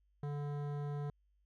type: tone with hard clipping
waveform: sine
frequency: 145.1 Hz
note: D3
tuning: 21 cents flat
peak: -39 dBFS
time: 0.23-1.1 s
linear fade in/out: 2 ms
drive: 15 dB
effects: added 50 Hz sine -70 dBFS peak until 1.45 s